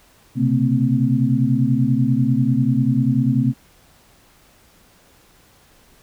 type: tone cluster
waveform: sine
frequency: 126 / 136.2 / 225.7 / 260.2 Hz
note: B2 / C#3 / A3 / C4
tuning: +35 / -30 / +44 / -9 cents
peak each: -20 dBFS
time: 0.35-3.54 s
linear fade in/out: 50 ms
effects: pink hiss -53 dBFS RMS until 6.02 s